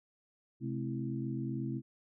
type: harmonic tone with a mistuned harmonic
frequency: 65.9 Hz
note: C2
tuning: 13 cents sharp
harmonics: 2 / 3 / 4 / 5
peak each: -37 / -40 / -41 / -41 dBFS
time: 0.6-1.82 s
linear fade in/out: 50 ms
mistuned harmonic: 3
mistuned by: +150 cents
effects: none